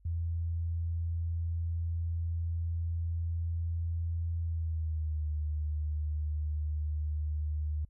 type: tone with pitch glide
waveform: sine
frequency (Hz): 83.7 to 75.87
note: E2 to D#2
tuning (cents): +27 to -43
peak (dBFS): -30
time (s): 0.05-7.85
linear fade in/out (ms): 5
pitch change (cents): -170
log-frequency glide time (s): 4.39-5.29
effects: added 50 Hz sine -59 dBFS peak until 7.89 s